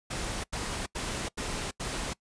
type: noise bursts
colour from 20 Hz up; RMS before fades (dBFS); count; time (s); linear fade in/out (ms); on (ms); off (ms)
pink; -34; 5; 0.1-2.136; 10; 340; 84
effects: noise-tail reverb RT60 0.1 s tail -23 dB re dry + resampled to 22050 Hz